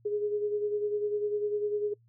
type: beating tone pair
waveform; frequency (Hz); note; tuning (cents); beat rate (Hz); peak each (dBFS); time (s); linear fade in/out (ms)
sine; 415.3 / 425.3; G#4 / G#4; 0 / +41; 10; -28 / -36; 0.05-1.94; 10
effects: noise-tail reverb RT60 0.1 s tail -25 dB re dry + added 116 Hz sine -60 dBFS peak until 2.08 s